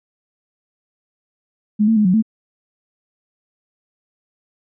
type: tone with pitch steps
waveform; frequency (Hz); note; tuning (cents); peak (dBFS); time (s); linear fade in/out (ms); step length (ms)
sine; 210.7 / 224.3 / 211.3 / 182.7 / 220.7; G#3 / A3 / G#3 / F#3 / A3; +25 / +34 / +30 / -22 / +5; -11; 1.79-2.225; 20; 87
effects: none